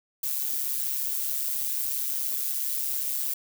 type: noise with amplitude modulation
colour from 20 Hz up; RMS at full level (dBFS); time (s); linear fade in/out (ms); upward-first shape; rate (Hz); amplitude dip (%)
violet; -26; 0.23-3.34; 5; sine; 137; 65
effects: none